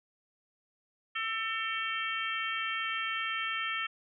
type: harmonic tone with a mistuned harmonic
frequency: 450.3 Hz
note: A4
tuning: 40 cents sharp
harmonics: 3 / 4 / 5 / 6 / 7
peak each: -36 / -37 / -38 / -39 / -39 dBFS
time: 1.15-3.87 s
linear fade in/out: 10 ms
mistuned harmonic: 3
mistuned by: -32 cents
effects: none